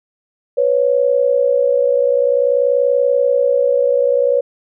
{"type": "tone pair together", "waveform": "sine", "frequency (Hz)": [493.9, 554.4], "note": ["B4", "C#5"], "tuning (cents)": [0, 0], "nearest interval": "major second", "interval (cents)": 200, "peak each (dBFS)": -14, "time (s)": [0.57, 4.41], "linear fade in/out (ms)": 10, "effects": []}